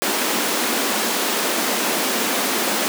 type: high-pass noise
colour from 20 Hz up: pink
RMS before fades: -21 dBFS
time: 0.02-2.88 s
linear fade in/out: 0 ms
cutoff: 210 Hz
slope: 48 dB/octave
effects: none